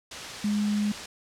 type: tone in noise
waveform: sine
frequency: 207.7 Hz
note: G#3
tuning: in tune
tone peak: -23 dBFS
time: 0.44-0.92 s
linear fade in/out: 5 ms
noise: white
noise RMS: -36 dBFS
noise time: 0.11-1.06 s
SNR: +10 dB
effects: low-pass 6000 Hz 12 dB/octave